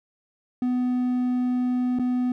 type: tone with dropouts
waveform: triangle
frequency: 249.4 Hz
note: B3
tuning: 17 cents sharp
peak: -19 dBFS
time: 0.62-2.32 s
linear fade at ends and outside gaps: 2 ms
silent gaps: 1.988-1.995 s
effects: none